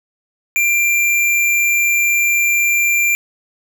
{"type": "tone", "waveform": "square", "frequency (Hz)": 2374, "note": "D7", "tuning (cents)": 18, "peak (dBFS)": -13, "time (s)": [0.56, 3.15], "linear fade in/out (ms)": 0, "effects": []}